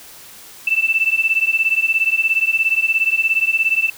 sine beating tone pair, 2646 / 2663 Hz, E7 / E7, +6 / +17 cents, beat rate 17 Hz, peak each -17 dBFS, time 0.67-3.9 s, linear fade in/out 5 ms, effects white hiss -40 dBFS RMS until 3.97 s

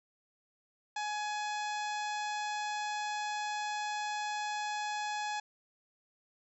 harmonic tone with a mistuned harmonic, 840 Hz, G#5, 19 cents sharp, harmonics 1 / 2 / 3 / 4 / 5 / 6 / 7 / 8 / 9, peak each -35 / -41 / -45 / -47 / -49 / -51 / -52 / -53 / -54 dBFS, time 0.96-5.4 s, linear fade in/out 5 ms, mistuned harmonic 4, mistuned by +24 cents, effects none

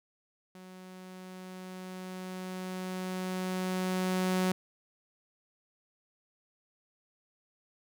sawtooth tone with level ramp, 185 Hz, F#3, in tune, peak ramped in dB -44 to -22 dBFS, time 0.55-4.52 s, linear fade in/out 2 ms, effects none

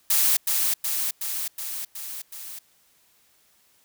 blue noise with echo, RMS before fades -20 dBFS, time 0.1-0.37 s, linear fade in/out 5 ms, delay 370 ms, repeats 6, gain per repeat -3 dB, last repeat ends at 2.59 s, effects white hiss -62 dBFS RMS until 3.84 s

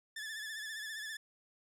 sawtooth tone with vibrato, 1742 Hz, A6, 18 cents flat, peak -37 dBFS, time 0.16-1.17 s, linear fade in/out 5 ms, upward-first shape sine, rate 15 Hz, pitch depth 57 cents each way, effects low-pass 12000 Hz 12 dB/octave

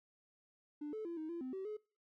triangle tone with pitch steps, 296.2 / 434.6 / 339.3 / 313.8 / 340.2 / 257.7 / 382.3 / 425 Hz, D4 / A4 / F4 / D#4 / F4 / C4 / G4 / G#4, +15 / -21 / -50 / +15 / -45 / -26 / -43 / +40 cents, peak -37 dBFS, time 0.81-1.77 s, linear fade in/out 10 ms, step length 120 ms, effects noise-tail reverb RT60 0.4 s tail -26 dB re dry + tanh soft clip ceiling -37 dBFS

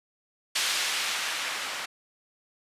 violet noise with low-pass filter sweep, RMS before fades -30 dBFS, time 0.55-1.86 s, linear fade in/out 10 ms, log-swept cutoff 3000 to 1500 Hz, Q 0.76, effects resampled to 32000 Hz

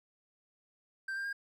triangle tone with pitch steps, 1568 / 1591.7 / 1615.8 Hz, G6 / G6 / G#6, 0 / +26 / -48 cents, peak -33 dBFS, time 1.08-1.329 s, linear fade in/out 5 ms, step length 83 ms, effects none

